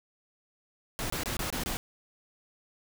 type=noise bursts; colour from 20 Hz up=pink; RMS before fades=-33 dBFS; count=6; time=0.99-1.77 s; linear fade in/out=0 ms; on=110 ms; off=24 ms; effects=none